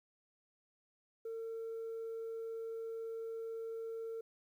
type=tone; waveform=sine; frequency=453 Hz; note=A#4; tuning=50 cents flat; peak=-38 dBFS; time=1.25-4.21 s; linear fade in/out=5 ms; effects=tanh soft clip ceiling -38 dBFS + 12-bit